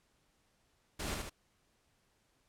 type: noise with echo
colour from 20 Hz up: pink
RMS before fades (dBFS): -39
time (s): 0.99-1.15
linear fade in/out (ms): 10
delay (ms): 74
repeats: 2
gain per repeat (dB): -3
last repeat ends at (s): 1.298
effects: pink hiss -74 dBFS RMS until 2.48 s + low-pass 11000 Hz 12 dB/octave